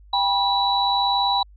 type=tone cluster; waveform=sine; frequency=792 / 973 / 3930 Hz; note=G5 / B5 / B7; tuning=+18 / -26 / -9 cents; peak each=-22 dBFS; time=0.13-1.43 s; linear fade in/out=5 ms; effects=added 50 Hz sine -45 dBFS peak until 1.56 s